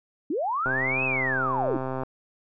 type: linear two-way sweep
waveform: sine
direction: up then down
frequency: 259.7 to 2622 to 259.7 Hz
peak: -24 dBFS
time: 0.3-1.77 s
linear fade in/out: 5 ms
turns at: 1.04 s
type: click train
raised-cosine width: 1 ms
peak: -17 dBFS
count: 181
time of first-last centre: 0.66-2.034 s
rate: 131 Hz
effects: none